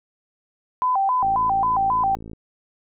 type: tone with vibrato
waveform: sine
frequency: 887 Hz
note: A5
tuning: 14 cents sharp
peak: -17 dBFS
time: 0.82-2.15 s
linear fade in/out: 0 ms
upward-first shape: square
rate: 3.7 Hz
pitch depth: 220 cents each way
type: click train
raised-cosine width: 3 ms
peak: -25 dBFS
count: 62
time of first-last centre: 1.23-2.333 s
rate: 55.3 Hz
effects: none